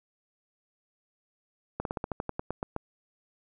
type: slowing click train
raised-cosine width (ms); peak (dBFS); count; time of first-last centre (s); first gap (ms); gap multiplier
1; -17; 12; 1.8-2.764; 52; 1.1
effects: none